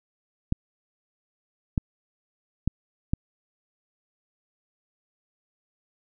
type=clicks; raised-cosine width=5 ms; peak=-10 dBFS; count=4; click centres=0.524 / 1.778 / 2.676 / 3.135 s; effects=none